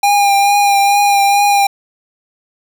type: tone with vibrato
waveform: square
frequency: 806 Hz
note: G5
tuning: 48 cents sharp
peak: -9 dBFS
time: 0.03-1.67 s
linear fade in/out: 5 ms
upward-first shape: triangle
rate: 2.3 Hz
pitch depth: 27 cents each way
effects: 7-bit